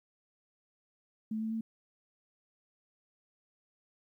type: tone with pitch steps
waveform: sine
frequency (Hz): 218.5 / 221.2 / 223.9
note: A3 / A3 / A3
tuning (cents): -12 / +9 / +30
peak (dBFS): -32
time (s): 1.31-1.61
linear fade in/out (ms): 5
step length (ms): 100
effects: 12-bit